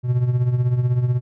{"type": "tone with tremolo", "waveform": "triangle", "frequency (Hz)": 123.47, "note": "B2", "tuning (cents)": 0, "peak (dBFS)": -11, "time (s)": [0.03, 1.21], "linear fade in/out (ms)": 50, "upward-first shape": "triangle", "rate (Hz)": 16, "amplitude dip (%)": 70, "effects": []}